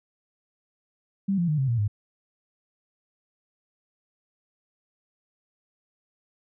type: tone with pitch steps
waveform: sine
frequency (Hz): 196 / 172.61 / 152.01 / 133.87 / 117.9 / 103.83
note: G3 / F3 / D#3 / C3 / A#2 / G#2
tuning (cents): 0 / -20 / -40 / +40 / +20 / 0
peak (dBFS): -21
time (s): 1.28-1.88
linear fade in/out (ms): 10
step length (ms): 100
effects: none